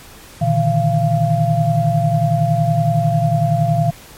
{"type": "tone cluster", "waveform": "sine", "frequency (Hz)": [118.8, 148.7, 159.6, 687], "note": ["A#2", "D3", "D#3", "F5"], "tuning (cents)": [33, 22, 44, -29], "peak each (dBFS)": -18, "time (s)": [0.41, 3.91], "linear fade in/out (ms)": 10, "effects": ["pink hiss -40 dBFS RMS until 4.17 s", "MP3 64 kbps"]}